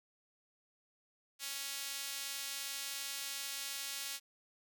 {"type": "tone with high-pass filter", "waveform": "sawtooth", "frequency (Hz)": 277.2, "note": "C#4", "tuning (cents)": 0, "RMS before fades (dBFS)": -42, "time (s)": [1.39, 4.2], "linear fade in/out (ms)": 50, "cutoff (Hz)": 3400, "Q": 0.67, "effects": []}